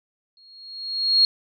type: tone with exponential growth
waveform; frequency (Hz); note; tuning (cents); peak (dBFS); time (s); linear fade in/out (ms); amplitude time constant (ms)
sine; 4285; C8; +40; -11; 0.37-1.25; 1; 190
effects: none